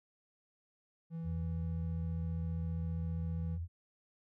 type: tone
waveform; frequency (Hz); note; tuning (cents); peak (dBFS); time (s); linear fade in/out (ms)
triangle; 165; E3; +2; -36; 1.1-3.59; 50
type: tone with vibrato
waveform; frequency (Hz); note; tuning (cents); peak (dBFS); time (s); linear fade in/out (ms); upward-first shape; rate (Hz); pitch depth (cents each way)
sine; 85; F2; -46; -36; 1.23-3.68; 50; sine; 15; 69
effects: none